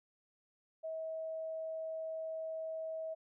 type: tone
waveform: sine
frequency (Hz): 642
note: E5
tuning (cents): -46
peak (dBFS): -38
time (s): 0.83-3.15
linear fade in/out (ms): 20
effects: none